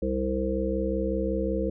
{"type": "harmonic tone", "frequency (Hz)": 65.41, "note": "C2", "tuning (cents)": 0, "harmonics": [1, 3, 5, 7, 8], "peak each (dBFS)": [-31, -31, -31, -31, -31], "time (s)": [0.02, 1.7], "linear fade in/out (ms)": 5, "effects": []}